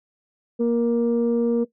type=tone pair together; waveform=sine; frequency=235 / 470 Hz; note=A#3 / A#4; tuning=+14 / +14 cents; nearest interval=octave; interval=1200 cents; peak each=-19 dBFS; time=0.59-1.65 s; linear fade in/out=20 ms; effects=noise-tail reverb RT60 0.1 s tail -17 dB re dry + tanh soft clip ceiling -13 dBFS